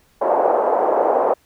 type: band-pass noise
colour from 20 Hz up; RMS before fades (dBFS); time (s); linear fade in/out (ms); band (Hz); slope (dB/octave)
pink; -17; 0.21-1.34; 10; 480 to 810; 24
effects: pink hiss -58 dBFS RMS until 1.45 s